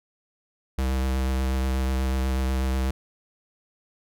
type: tone with vibrato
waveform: square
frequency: 65.41 Hz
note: C2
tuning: in tune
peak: -23 dBFS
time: 0.78-2.91 s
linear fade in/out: 5 ms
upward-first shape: triangle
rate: 8.2 Hz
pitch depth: 22 cents each way
effects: none

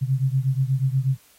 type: beating tone pair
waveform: sine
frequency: 130 / 138.3 Hz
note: C3 / C#3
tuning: -11 / -4 cents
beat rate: 8.3 Hz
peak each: -21 / -23 dBFS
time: 0.01-1.17 s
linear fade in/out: 20 ms
effects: white hiss -56 dBFS RMS until 1.38 s + AAC 48 kbps

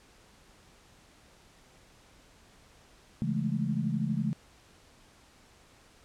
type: chord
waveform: sine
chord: A major seventh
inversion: first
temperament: equal with one note detuned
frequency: 138.59 / 167.79 / 207.7 / 220 Hz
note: C#3 / E3 / G#3 / A3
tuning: 0 / +31 / 0 / 0 cents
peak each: -33 dBFS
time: 3.22-4.33 s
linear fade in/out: 0 ms
effects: pink hiss -59 dBFS RMS until 6.04 s + low-pass 9000 Hz 12 dB/octave

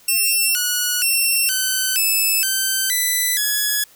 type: tone with pitch steps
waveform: 5% pulse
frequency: 2701 / 1461 / 2709 / 1524 / 2611 / 1546 / 1994 / 1688 Hz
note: E7 / F#6 / E7 / G6 / E7 / G6 / B6 / G#6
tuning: +42 / -22 / +47 / -49 / -17 / -24 / +16 / +28 cents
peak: -7 dBFS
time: 0.08-3.84 s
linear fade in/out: 5 ms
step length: 470 ms
effects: white hiss -50 dBFS RMS until 3.95 s

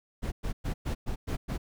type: noise bursts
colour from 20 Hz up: brown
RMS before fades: -31 dBFS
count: 7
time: 0.22-1.58 s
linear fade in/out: 20 ms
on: 100 ms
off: 110 ms
effects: none

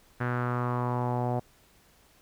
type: tone with low-pass filter sweep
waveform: sawtooth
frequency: 122.8 Hz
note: B2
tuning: 9 cents flat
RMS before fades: -29 dBFS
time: 0.2-1.4 s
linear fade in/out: 10 ms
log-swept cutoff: 1600 to 720 Hz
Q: 3.6
effects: pink hiss -61 dBFS RMS until 2.21 s

